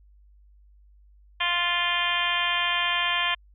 harmonic tone, 349.2 Hz, F4, in tune, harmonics 2 / 3 / 4 / 5 / 6 / 7 / 8 / 9 / 10, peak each -35 / -29 / -37 / -29 / -33 / -30 / -34 / -28 / -37 dBFS, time 1.4-3.35 s, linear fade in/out 10 ms, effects added 50 Hz sine -52 dBFS peak until 3.54 s

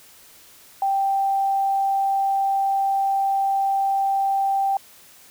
sine tone, 784 Hz, G5, in tune, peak -18 dBFS, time 0.82-4.77 s, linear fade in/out 2 ms, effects white hiss -49 dBFS RMS until 5.3 s

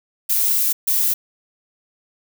violet noise bursts at uneven times, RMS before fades -18 dBFS, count 2, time 0.29-0.73 / 0.87-1.14 s, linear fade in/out 10 ms, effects none

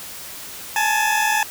20% pulse tone pair together, 840.5 / 881 Hz, G#5 / A5, +20 / +2 cents, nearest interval minor second, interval 82 cents, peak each -15 dBFS, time 0.76-1.43 s, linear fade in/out 2 ms, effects white hiss -35 dBFS RMS until 1.5 s

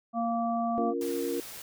harmonic tone, 232 Hz, A#3, 8 cents flat, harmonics 1 / 3 / 5, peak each -30 / -29 / -36 dBFS, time 0.13-0.94 s, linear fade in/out 50 ms
sine chord, Bb minor, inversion first, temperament just, 279.7 / 349.6 / 466.2 Hz, Db4 / F4 / Bb4, +16 / +2 / 0 cents, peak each -34 / -33 / -32 dBFS, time 0.78-1.4 s, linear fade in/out 0 ms
white noise, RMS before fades -43 dBFS, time 1.01-1.62 s, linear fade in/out 2 ms
effects none

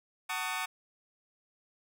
20% pulse chord, D# half-diminished seventh, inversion first, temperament just, 746.7 / 896 / 1120.1 / 1244.5 Hz, F#5 / A5 / C#6 / D#6, +16 / +31 / +18 / 0 cents, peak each -34 dBFS, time 0.29-0.66 s, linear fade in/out 10 ms, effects none

